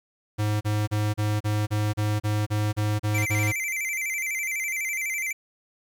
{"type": "tone bursts", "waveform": "square", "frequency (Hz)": 105.5, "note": "G#2", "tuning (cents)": 28, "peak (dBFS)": -23, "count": 12, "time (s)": [0.38, 3.525], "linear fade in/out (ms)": 20, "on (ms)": 230, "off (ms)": 35}
{"type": "tone with vibrato", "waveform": "square", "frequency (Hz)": 2197, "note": "C#7", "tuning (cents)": -16, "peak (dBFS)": -27, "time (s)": [3.14, 5.33], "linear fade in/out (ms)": 10, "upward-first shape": "square", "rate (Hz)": 12, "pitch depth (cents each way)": 99}
{"effects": ["10-bit"]}